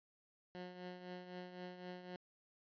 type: tone with tremolo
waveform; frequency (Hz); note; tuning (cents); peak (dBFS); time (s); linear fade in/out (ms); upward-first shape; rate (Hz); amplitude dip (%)
15% pulse; 180.4; F#3; -44; -39; 0.55-2.16; 0; triangle; 3.9; 65
effects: resampled to 11025 Hz